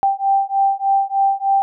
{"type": "beating tone pair", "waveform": "sine", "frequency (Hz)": [784, 787.3], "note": ["G5", "G5"], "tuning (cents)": [0, 7], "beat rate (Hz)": 3.3, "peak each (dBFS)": -17, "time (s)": [0.03, 1.62], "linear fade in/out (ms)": 0, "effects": []}